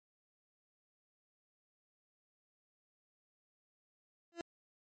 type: tone with exponential growth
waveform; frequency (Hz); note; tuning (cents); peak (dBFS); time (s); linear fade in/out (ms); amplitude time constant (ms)
30% pulse; 339.8; F4; -47; -33; 4.32-4.41; 1; 19
effects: low-pass 8000 Hz 12 dB/octave + MP3 32 kbps